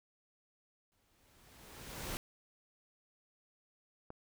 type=noise with exponential growth; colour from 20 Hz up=pink; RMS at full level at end=-39 dBFS; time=0.92-2.17 s; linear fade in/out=0 ms; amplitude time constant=270 ms
type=click; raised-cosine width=1 ms; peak=-32 dBFS; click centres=4.104 s
effects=none